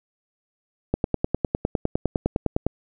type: click train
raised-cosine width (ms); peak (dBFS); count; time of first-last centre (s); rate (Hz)
2; -7; 18; 0.94-2.666; 9.85
effects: none